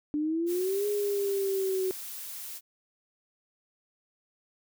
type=exponential two-way sweep; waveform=sine; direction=up then down; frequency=293.5 to 415.3 to 373 Hz; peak=-26 dBFS; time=0.14-1.91 s; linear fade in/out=0 ms; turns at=0.87 s
type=noise; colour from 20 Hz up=blue; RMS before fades=-40 dBFS; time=0.46-2.61 s; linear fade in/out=50 ms
effects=none